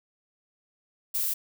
violet noise, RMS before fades -28 dBFS, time 1.14-1.34 s, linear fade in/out 10 ms, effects none

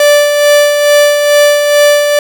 45% pulse tone with tremolo, 585 Hz, D5, 7 cents flat, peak -3 dBFS, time 0-2.19 s, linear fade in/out 2 ms, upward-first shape sine, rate 2.3 Hz, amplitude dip 45%, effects none

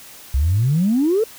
sine exponential sweep, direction up, 62.4 to 466.2 Hz, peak -13 dBFS, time 0.34-1.24 s, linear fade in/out 5 ms, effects tanh soft clip ceiling -9 dBFS + white hiss -41 dBFS RMS until 1.38 s

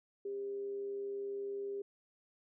sine tone with amplitude modulation, 400.3 Hz, G4, 36 cents sharp, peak -36 dBFS, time 0.25-1.82 s, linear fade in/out 5 ms, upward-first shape sine, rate 132 Hz, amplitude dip 25%, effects none

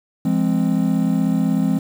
triangle chord, F minor, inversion none, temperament equal with one note detuned, 171.42 / 207.7 / 261.6 Hz, F3 / Ab3 / C4, -32 / 0 / 0 cents, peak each -18 dBFS, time 0.25-1.79 s, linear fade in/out 5 ms, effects 7-bit

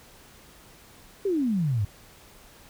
sine exponential sweep, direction down, 415.3 to 94.9 Hz, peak -22 dBFS, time 1.25-1.85 s, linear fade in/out 5 ms, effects pink hiss -52 dBFS RMS until 2.69 s

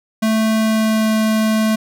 square tone with pitch glide, 220 to 218.4 Hz, A3 to A3, 0 to -13 cents, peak -14 dBFS, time 0.22-1.76 s, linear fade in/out 10 ms, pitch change -13 cents, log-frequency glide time 0.59-1.16 s, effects none

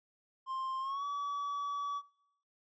triangle tone with pitch glide, 1054 to 1142.8 Hz, C6 to D6, +12 to -48 cents, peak -33 dBFS, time 0.46-2.02 s, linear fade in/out 50 ms, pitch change +140 cents, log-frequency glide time 0.8-1.05 s, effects noise-tail reverb RT60 0.8 s tail -22 dB re dry + resampled to 16000 Hz

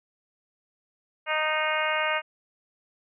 harmonic tone with a mistuned harmonic, 309.3 Hz, D#4, 10 cents flat, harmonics 2 / 3 / 4 / 5 / 6 / 7 / 8 / 9, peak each -30 / -32 / -31 / -31 / -34 / -31 / -34 / -34 dBFS, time 1.26-2.22 s, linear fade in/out 50 ms, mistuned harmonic 9, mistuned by +20 cents, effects none

